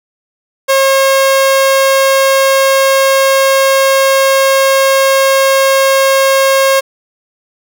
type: tone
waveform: sawtooth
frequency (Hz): 540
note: C#5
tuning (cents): -45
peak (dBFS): -3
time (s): 0.68-6.81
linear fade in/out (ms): 20
effects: none